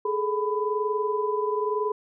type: tone cluster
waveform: sine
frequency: 417.7 / 438.6 / 998 Hz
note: G#4 / A4 / B5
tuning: +10 / -6 / +18 cents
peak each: -26 / -30 / -28 dBFS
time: 0.05-1.92 s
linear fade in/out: 5 ms
effects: none